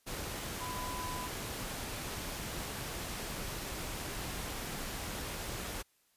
sine tone in noise, 1000 Hz, B5, 21 cents sharp, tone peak -40 dBFS, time 0.6-1.28 s, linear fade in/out 20 ms, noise pink, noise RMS -40 dBFS, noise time 0.06-5.83 s, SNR -3 dB, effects white hiss -72 dBFS RMS until 6.16 s + resampled to 32000 Hz

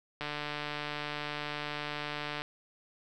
click train, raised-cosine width 0.3 ms, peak -20 dBFS, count 328, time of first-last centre 0.21-2.419 s, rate 148 Hz, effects none

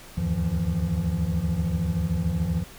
triangle tone cluster, 72.6 / 80.2 / 99.8 / 158.1 / 171.4 Hz, D2 / E2 / G2 / D#3 / F3, -19 / -47 / +32 / +28 / -32 cents, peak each -31 / -27 / -30 / -28 / -24 dBFS, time 0.17-2.64 s, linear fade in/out 10 ms, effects pink hiss -46 dBFS RMS until 2.78 s

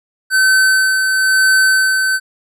square tone with tremolo, 1530 Hz, G6, 42 cents flat, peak -9 dBFS, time 0.3-2.2 s, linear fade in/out 50 ms, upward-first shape sine, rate 1 Hz, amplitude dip 40%, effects resampled to 32000 Hz

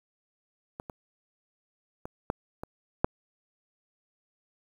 clicks, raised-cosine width 1 ms, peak -23 / -25 / -23 / -13 / -22 / -7 dBFS, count 6, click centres 0.799 / 0.898 / 2.055 / 2.301 / 2.635 / 3.045 s, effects 8-bit

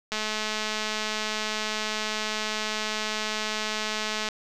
click train, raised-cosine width 0.2 ms, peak -12 dBFS, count 897, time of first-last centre 0.12-4.287 s, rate 215 Hz, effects none

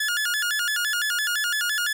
sawtooth tone with vibrato, 1568 Hz, G6, in tune, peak -19 dBFS, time 0-1.93 s, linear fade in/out 5 ms, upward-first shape square, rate 5.9 Hz, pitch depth 160 cents each way, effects none

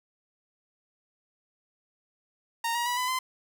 sawtooth tone with pitch steps, 926 / 950.9 / 976.5 / 1002.8 / 1029.8 Hz, A#5 / A#5 / B5 / B5 / C6, -12 / +34 / -20 / +26 / -28 cents, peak -23 dBFS, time 2.64-3.19 s, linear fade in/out 5 ms, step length 110 ms, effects none

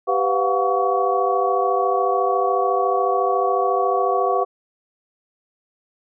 sine tone cluster, 392.7 / 498.4 / 698 / 732 / 1125 Hz, G4 / B4 / F5 / F#5 / C#6, +3 / +16 / -1 / -19 / +25 cents, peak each -23 dBFS, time 0.07-4.45 s, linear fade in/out 20 ms, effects none

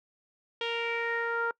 sawtooth tone with low-pass filter sweep, 465.4 Hz, A#4, 3 cents flat, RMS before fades -31 dBFS, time 0.61-1.51 s, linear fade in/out 2 ms, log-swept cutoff 3200 to 1300 Hz, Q 5.2, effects noise-tail reverb RT60 0.1 s tail -24 dB re dry

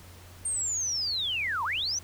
sine linear two-way sweep, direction down then up, 8800 to 880 to 6170 Hz, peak -27 dBFS, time 0.45-1.99 s, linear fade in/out 5 ms, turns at 1.64 s, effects added 89 Hz sine -48 dBFS peak until 2.03 s + pink hiss -52 dBFS RMS until 2.03 s

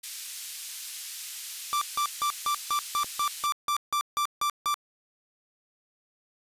white band-pass noise, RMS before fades -39 dBFS, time 0.03-3.47 s, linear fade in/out 10 ms, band 2700 to 12000 Hz, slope 12 dB/octave
45% pulse tone bursts, 1174.7 Hz, D6, in tune, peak -24 dBFS, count 13, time 1.73-4.742 s, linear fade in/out 0 ms, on 84 ms, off 160 ms
click, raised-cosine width 1 ms, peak -29 dBFS, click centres 3.044 s
effects resampled to 32000 Hz

